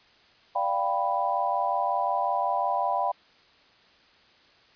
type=chord; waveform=sine; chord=G dominant seventh; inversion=second; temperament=equal; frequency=587.3 / 698.5 / 784 / 987.8 Hz; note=D5 / F5 / G5 / B5; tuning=0 / 0 / 0 / 0 cents; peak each=-32 / -29 / -28 / -28 dBFS; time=0.55-3.12 s; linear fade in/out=10 ms; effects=white hiss -58 dBFS RMS until 4.75 s + resampled to 11025 Hz